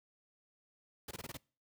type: noise bursts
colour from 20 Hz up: pink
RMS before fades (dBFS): -44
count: 6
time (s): 1.08-1.371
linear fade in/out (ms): 5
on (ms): 31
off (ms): 21
effects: noise-tail reverb RT60 0.4 s tail -25 dB re dry + high-pass 60 Hz 12 dB/octave